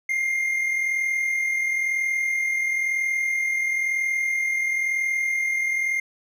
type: tone pair together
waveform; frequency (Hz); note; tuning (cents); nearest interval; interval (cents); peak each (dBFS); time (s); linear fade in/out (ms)
triangle; 2075 / 2116; C7 / C7; -15 / +19; unison; 34; -31 / -20; 0.09-6; 5
effects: none

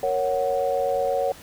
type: chord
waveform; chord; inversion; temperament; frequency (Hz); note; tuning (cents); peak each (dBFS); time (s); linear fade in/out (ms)
sine; F# major; first; equal; 466.2 / 554.4 / 740; A#4 / C#5 / F#5; 0 / 0 / 0; -27 / -23 / -26; 0.03-1.32; 2
effects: pink hiss -45 dBFS RMS until 1.42 s

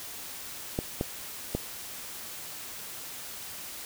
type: clicks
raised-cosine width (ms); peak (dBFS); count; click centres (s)
2; -14; 3; 0.789 / 1.011 / 1.55
effects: white hiss -41 dBFS RMS until 3.85 s

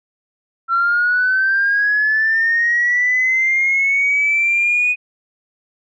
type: linear sweep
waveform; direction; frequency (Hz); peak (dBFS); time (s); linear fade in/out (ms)
sine; up; 1349 to 2489; -12; 0.68-4.96; 50
effects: tanh soft clip ceiling -8 dBFS

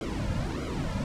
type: noise with flanger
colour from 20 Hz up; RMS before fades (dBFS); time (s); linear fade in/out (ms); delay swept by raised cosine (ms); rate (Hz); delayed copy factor
brown; -31; 0.01-1.04; 2; 1.1 to 2.7; 1.6; -0.95
effects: low-pass 8000 Hz 12 dB/octave

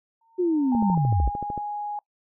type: tone with exponential growth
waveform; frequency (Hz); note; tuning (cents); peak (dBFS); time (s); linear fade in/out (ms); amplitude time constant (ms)
sine; 910; A#5; -42; -23; 0.21-0.95; 5; 160
type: linear sweep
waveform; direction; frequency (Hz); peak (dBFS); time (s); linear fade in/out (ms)
sine; down; 370 to 46.51; -19; 0.38-1.3; 20
type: tone with pitch glide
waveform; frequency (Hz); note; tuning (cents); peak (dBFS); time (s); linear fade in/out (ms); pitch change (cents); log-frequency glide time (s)
sine; 815 to 829.2; G#5 to G#5; -33 to -3; -28; 0.72-1.99; 2; +30; 1.16-1.63
type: click train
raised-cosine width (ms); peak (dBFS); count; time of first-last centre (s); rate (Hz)
2; -20; 12; 0.75-1.577; 13.3
effects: noise-tail reverb RT60 0.1 s tail -23 dB re dry

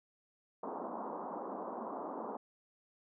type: band-pass noise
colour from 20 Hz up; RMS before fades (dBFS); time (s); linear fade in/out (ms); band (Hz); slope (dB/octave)
white; -42; 0.63-2.37; 5; 200 to 1100; 48
effects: none

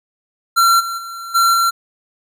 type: tone with level steps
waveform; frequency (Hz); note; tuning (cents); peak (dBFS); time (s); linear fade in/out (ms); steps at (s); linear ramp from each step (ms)
square; 1364; F6; -41; -10 / -22 / -28 / -11 / -13; 0.56-1.71; 20; 0.79 / 0.97 / 1.34 / 1.53; 20
effects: none

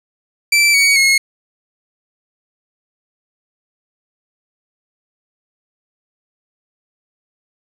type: tone with pitch steps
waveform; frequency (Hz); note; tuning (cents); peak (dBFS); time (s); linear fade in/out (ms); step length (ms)
sawtooth; 2332 / 2248 / 2167; D7 / C#7 / C#7; -13 / +24 / -40; -6; 0.52-1.18; 5; 220
effects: low-pass 11000 Hz 12 dB/octave + 7-bit

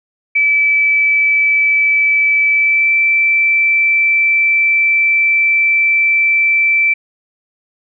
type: tone with pitch glide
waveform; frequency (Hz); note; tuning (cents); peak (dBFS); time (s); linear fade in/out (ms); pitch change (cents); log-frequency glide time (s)
sine; 2307 to 2330; D7 to D7; -31 to -14; -9; 0.35-6.94; 10; +17; 2.51-2.92
effects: none

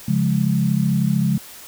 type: chord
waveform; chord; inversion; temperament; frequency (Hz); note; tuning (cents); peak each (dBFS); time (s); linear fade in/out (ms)
sine; Db major; none; equal; 138.59 / 174.61 / 207.7; Db3 / F3 / Ab3; 0 / 0 / 0; -20; 0.08-1.38; 5
effects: white hiss -40 dBFS RMS until 1.67 s

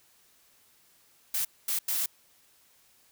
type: noise bursts at uneven times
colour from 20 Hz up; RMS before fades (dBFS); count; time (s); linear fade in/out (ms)
blue; -29; 3; 1.34-1.45 / 1.68-1.79 / 1.88-2.06; 5
effects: white hiss -63 dBFS RMS until 3.11 s

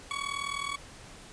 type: tone with amplitude modulation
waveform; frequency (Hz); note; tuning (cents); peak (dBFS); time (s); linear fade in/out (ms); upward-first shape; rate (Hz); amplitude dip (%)
20% pulse; 1124; C#6; +24; -24; 0.11-0.76; 0; sine; 39.6; 80
effects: pink hiss -49 dBFS RMS until 1.32 s + resampled to 22050 Hz

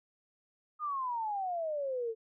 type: exponential sweep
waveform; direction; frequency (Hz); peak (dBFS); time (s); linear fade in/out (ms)
sine; down; 1244.5 to 437.9; -32; 0.79-2.15; 50
effects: none

